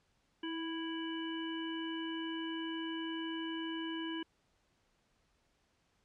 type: harmonic tone with a mistuned harmonic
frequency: 329.6 Hz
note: E4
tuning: in tune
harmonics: 1 / 3 / 5 / 7 / 9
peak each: -38 / -48 / -47 / -55 / -45 dBFS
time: 0.43-4.23 s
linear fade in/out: 5 ms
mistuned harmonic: 1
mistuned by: -24 cents
effects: pink hiss -75 dBFS RMS until 6.04 s + low-pass 7000 Hz 12 dB/octave